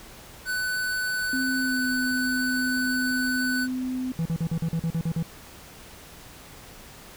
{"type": "tone", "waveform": "square", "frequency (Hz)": 1499, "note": "F#6", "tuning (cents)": 22, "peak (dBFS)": -26, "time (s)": [0.45, 3.68], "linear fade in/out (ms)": 50}
{"type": "tone with pitch glide", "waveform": "sine", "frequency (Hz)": [261.6, 255.9], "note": ["C4", "C4"], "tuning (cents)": [0, -38], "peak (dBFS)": -26, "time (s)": [1.33, 4.12], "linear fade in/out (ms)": 2, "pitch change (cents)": -38, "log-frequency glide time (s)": [1.61, 1.82]}
{"type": "tone bursts", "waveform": "triangle", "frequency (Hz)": 164.6, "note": "E3", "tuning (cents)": -2, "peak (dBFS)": -21, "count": 10, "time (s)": [4.19, 5.226], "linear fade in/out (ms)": 0, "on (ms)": 64, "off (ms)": 44}
{"effects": ["pink hiss -46 dBFS RMS until 7.16 s"]}